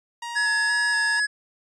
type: tone with vibrato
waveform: sawtooth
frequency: 930 Hz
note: A#5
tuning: 4 cents flat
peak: -27 dBFS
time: 0.22-1.2 s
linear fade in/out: 5 ms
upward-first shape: square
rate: 2.1 Hz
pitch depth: 24 cents each way
type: tone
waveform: square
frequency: 1687 Hz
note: G#6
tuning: 27 cents sharp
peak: -21 dBFS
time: 0.35-1.27 s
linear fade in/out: 20 ms
effects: resampled to 22050 Hz